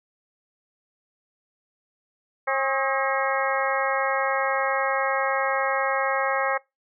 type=harmonic tone with a mistuned harmonic; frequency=269.9 Hz; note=C#4; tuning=46 cents flat; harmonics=2 / 3 / 4 / 5 / 6 / 7 / 8; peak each=-26 / -28 / -29 / -30 / -31 / -31 / -32 dBFS; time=2.47-6.58 s; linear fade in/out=10 ms; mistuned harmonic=5; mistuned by=-86 cents; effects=noise-tail reverb RT60 0.2 s tail -23 dB re dry